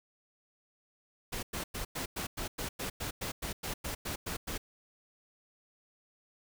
pink noise bursts, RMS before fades -37 dBFS, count 16, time 1.32-4.58 s, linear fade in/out 10 ms, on 110 ms, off 100 ms, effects none

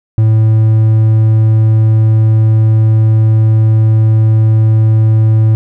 triangle tone, 110 Hz, A2, in tune, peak -3 dBFS, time 0.18-5.55 s, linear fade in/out 0 ms, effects none

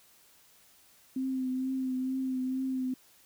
sine tone with vibrato, 260 Hz, C4, 11 cents flat, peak -29 dBFS, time 1.16-2.94 s, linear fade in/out 5 ms, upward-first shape triangle, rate 2.2 Hz, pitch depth 30 cents each way, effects white hiss -61 dBFS RMS until 3.25 s

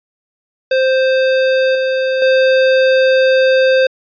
square tone with level steps, 523.3 Hz, C5, in tune, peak -11 / -14 / -9 dBFS, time 0.71-3.87 s, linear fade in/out 5 ms, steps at 1.75 / 2.22 s, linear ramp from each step 2 ms, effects resampled to 11025 Hz

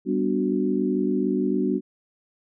sine chord, G major seventh, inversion none, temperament equal, 196 / 246.9 / 293.7 / 370 Hz, G3 / B3 / D4 / F#4, 0 / 0 / 0 / 0 cents, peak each -26 dBFS, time 0.05-1.81 s, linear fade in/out 50 ms, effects none

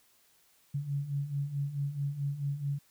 sine beating tone pair, 138.59 / 143.19 Hz, C#3 / D3, 0 / -43 cents, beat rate 4.6 Hz, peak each -37 / -32 dBFS, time 0.74-2.79 s, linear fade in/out 10 ms, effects white hiss -66 dBFS RMS until 2.9 s

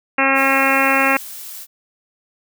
harmonic tone, 270.3 Hz, C#4, 44 cents flat, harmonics 1 / 2 / 3 / 4 / 5 / 6 / 7 / 8 / 9 / 10, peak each -22 / -22 / -22 / -22 / -22 / -22 / -22 / -22 / -22 / -22 dBFS, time 0.18-1.17 s, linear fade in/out 5 ms
blue noise, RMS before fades -33 dBFS, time 0.34-1.67 s, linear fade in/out 50 ms
effects none

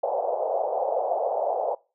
pink band-pass noise, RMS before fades -26 dBFS, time 0.03-1.75 s, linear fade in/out 5 ms, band 510 to 790 Hz, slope 48 dB/octave, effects noise-tail reverb RT60 0.3 s tail -22 dB re dry

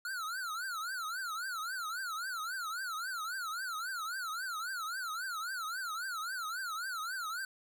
square tone with vibrato, 1402 Hz, F6, 6 cents sharp, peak -37 dBFS, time 0.05-7.45 s, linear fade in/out 2 ms, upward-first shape triangle, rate 3.7 Hz, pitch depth 230 cents each way, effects none

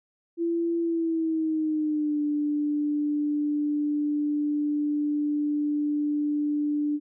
sine tone with pitch glide, 337.3 to 295.3 Hz, E4 to D4, +40 to +10 cents, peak -23 dBFS, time 0.37-7 s, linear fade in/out 50 ms, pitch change -230 cents, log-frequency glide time 0.79-2.21 s, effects none

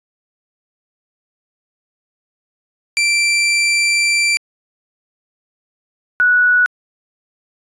sawtooth / sine tone pair in turn, 2349 / 1471.3 Hz, D7 / F#6, 0 / -10 cents, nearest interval minor sixth, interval 810 cents, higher first, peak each -9 dBFS, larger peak neither, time 2.97-4.37 / 6.2-6.66 s, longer first, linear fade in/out 0 ms, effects resampled to 22050 Hz

